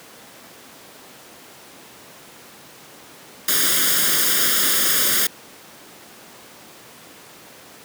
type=noise with comb filter; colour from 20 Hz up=white; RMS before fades=-18 dBFS; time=3.48-5.27 s; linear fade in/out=5 ms; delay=0.59 ms; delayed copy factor=+0.75; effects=pink hiss -43 dBFS RMS until 7.84 s + high-pass 200 Hz 12 dB/octave